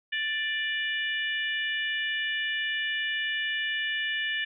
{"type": "harmonic tone with a mistuned harmonic", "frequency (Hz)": 587.3, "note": "D5", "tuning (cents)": 0, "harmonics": [3, 4, 5, 6], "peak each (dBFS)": [-29, -36, -33, -40], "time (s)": [0.12, 4.45], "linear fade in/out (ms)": 10, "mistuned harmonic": 4, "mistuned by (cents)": 17, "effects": []}